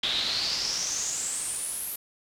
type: noise with band-pass filter sweep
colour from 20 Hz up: brown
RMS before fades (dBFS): -30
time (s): 0.03-1.96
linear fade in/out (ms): 5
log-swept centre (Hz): 3500 to 12000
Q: 7.2
effects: none